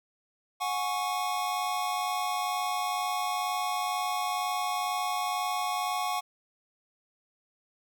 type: chord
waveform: square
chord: F# suspended second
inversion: none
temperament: equal with one note detuned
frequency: 728.5 / 830.6 / 1108.7 Hz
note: F#5 / G#5 / C#6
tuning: -27 / 0 / 0 cents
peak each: -33 / -35 / -33 dBFS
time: 0.6-6.21 s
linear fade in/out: 20 ms
effects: none